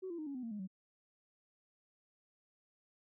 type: tone with pitch steps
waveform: sine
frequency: 375.2 / 340.1 / 308.3 / 279.5 / 253.3 / 229.6 / 208.2 / 188.69 Hz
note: F#4 / F4 / D#4 / C#4 / B3 / A#3 / G#3 / F#3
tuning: +24 / -46 / -16 / +14 / +44 / -26 / +5 / +34 cents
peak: -39 dBFS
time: 0.02-0.676 s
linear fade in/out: 20 ms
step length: 82 ms
effects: tanh soft clip ceiling -35 dBFS